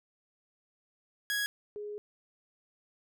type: tone pair in turn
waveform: sawtooth / sine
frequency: 1661.2 / 416.2 Hz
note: G#6 / G#4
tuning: 0 / +4 cents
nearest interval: 2 octaves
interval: 2396 cents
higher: first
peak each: -26 / -37 dBFS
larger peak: first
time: 1.3-1.46 / 1.76-1.98 s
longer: second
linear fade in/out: 0 ms
effects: none